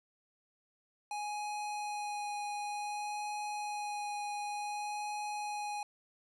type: tone with vibrato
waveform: square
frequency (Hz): 830.6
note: G#5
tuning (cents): 0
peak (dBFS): -37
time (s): 1.11-5.83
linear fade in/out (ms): 2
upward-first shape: sine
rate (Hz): 0.55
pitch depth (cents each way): 10
effects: resampled to 24000 Hz